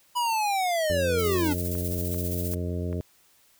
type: linear sweep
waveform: square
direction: down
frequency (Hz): 987.8 to 277.2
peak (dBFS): -24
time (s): 0.15-1.54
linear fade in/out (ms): 20
type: harmonic tone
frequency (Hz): 88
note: F2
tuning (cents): +14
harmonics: 1 / 2 / 3 / 4 / 5 / 6 / 7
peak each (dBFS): -29 / -34 / -37 / -38 / -38 / -45 / -41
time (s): 0.9-3.01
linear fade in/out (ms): 0
type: noise with tremolo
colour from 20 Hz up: violet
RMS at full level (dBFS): -34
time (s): 1.18-2.55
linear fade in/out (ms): 10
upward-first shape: square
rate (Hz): 15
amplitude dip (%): 40
type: click train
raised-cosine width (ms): 0.5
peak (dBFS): -30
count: 5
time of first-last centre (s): 1.36-2.929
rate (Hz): 2.55
effects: white hiss -61 dBFS RMS until 3.59 s